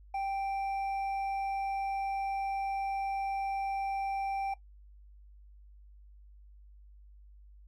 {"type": "tone with hard clipping", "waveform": "sine", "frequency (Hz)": 784, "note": "G5", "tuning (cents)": 0, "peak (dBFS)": -32, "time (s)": [0.14, 4.54], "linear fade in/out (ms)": 5, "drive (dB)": 4, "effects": ["noise-tail reverb RT60 0.1 s tail -17 dB re dry", "added 50 Hz sine -52 dBFS peak until 7.67 s"]}